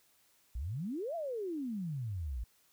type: exponential two-way sweep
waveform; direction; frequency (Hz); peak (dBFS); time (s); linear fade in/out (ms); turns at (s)
sine; up then down; 53.6 to 698.5 to 53.6; -35; 0.55-2.44; 5; 1.15
effects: white hiss -69 dBFS RMS until 2.72 s